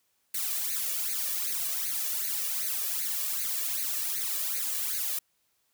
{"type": "noise with flanger", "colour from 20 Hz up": "blue", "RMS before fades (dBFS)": -31, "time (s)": [0.34, 5.19], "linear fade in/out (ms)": 5, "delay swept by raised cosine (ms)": [0.46, 1.76], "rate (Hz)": 2.6, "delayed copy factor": 1, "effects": ["white hiss -73 dBFS RMS until 5.73 s"]}